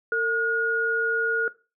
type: tone pair together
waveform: sine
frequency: 453.1 / 1438.5 Hz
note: A#4 / F#6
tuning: -49 / -49 cents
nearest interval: octave + minor sixth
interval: 2000 cents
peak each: -26 / -22 dBFS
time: 0.12-1.48 s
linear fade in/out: 2 ms
effects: noise-tail reverb RT60 0.3 s tail -18 dB re dry